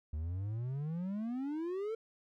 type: exponential sweep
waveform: triangle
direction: up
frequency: 73.42 to 457.8 Hz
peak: -33 dBFS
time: 0.13-1.95 s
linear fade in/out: 5 ms
effects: none